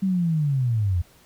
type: linear sweep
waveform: sine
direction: down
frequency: 196 to 82.6 Hz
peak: -19 dBFS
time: 0.02-1.02 s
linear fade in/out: 10 ms
effects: pink hiss -55 dBFS RMS until 1.25 s